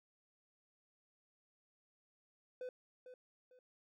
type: tone with echo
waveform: triangle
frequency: 504 Hz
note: B4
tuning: 35 cents sharp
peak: -40 dBFS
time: 2.61-2.69 s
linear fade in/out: 2 ms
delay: 450 ms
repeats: 2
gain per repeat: -10 dB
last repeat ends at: 3.59 s
effects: none